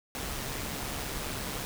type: noise with amplitude modulation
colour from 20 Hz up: pink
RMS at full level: -34 dBFS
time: 0.15-1.65 s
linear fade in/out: 0 ms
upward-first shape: sine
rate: 139 Hz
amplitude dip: 40%
effects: none